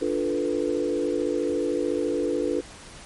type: chord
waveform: sine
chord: B half-diminished seventh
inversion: first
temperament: equal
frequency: 293.7 / 349.2 / 440 / 493.9 Hz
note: D4 / F4 / A4 / B4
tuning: 0 / 0 / 0 / 0 cents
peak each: -28 dBFS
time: 0.01-2.61 s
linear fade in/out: 10 ms
effects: pink hiss -44 dBFS RMS until 3.05 s + MP3 48 kbps